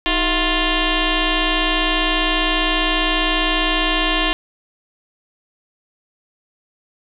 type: tone with frequency modulation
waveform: sine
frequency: 1410 Hz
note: F6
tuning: 16 cents sharp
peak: -15 dBFS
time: 0.06-4.33 s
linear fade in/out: 0 ms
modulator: 345 Hz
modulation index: 5.8
effects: none